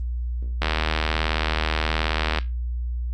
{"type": "click train", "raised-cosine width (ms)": 0.3, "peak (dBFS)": -6, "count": 140, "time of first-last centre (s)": [0.62, 2.386], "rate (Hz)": 78.7, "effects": ["added 60 Hz sine -24 dBFS peak until 3.13 s", "Opus 32 kbps"]}